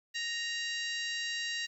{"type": "harmonic tone with a mistuned harmonic", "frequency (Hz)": 932.3, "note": "A#5", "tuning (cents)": 0, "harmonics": [2, 3, 4, 5, 6, 7, 8], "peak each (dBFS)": [-37, -39, -40, -44, -45, -49, -49], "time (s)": [0.14, 1.67], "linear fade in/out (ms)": 20, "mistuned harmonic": 4, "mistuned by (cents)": 71, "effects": ["11-bit"]}